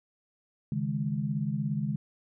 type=chord; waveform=sine; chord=C# suspended second; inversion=none; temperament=equal; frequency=138.59 / 155.56 / 207.7 Hz; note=C#3 / D#3 / G#3; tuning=0 / 0 / 0 cents; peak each=-32 dBFS; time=0.72-1.96 s; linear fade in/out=2 ms; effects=none